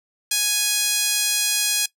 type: tone with high-pass filter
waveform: 5% pulse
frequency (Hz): 830.6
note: G#5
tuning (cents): 0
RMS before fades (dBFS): -21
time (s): 0.31-1.86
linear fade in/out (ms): 5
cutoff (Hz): 2400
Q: 0.76
effects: noise-tail reverb RT60 0.1 s tail -19 dB re dry